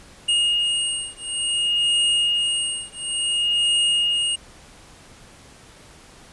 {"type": "beating tone pair", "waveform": "square", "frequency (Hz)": [2854, 2854.57], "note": ["F7", "F7"], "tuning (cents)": [37, 37], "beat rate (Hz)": 0.57, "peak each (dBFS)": -23, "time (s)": [0.28, 4.36], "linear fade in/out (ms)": 10, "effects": ["pink hiss -47 dBFS RMS until 6.32 s", "resampled to 24000 Hz"]}